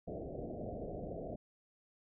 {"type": "low-pass noise", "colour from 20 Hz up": "white", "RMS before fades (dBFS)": -43, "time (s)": [0.07, 1.36], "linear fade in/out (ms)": 10, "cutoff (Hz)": 700, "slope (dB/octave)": 96, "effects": []}